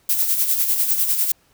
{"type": "noise with tremolo", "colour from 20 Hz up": "violet", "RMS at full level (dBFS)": -17, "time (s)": [0.09, 1.32], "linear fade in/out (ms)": 5, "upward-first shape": "sine", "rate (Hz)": 10, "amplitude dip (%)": 55, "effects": ["pink hiss -59 dBFS RMS until 1.53 s"]}